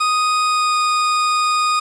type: tone with pitch glide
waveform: 40% pulse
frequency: 1244.5 to 1235.9 Hz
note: D#6 to D#6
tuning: 0 to -12 cents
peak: -14 dBFS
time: 0-1.8 s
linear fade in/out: 10 ms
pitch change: -12 cents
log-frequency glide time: 0.47-0.73 s
effects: resampled to 22050 Hz + 7-bit